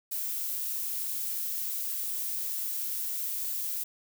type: noise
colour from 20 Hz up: violet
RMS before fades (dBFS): -33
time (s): 0.11-3.84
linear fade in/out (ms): 10
effects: none